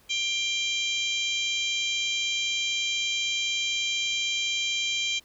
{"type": "harmonic tone", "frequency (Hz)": 791, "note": "G5", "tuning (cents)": 15, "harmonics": [3, 4, 5, 6, 7, 8, 9], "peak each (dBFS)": [-30, -28, -35, -44, -44, -37, -40], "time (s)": [0.09, 5.2], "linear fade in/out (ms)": 20, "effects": ["pink hiss -59 dBFS RMS until 5.24 s"]}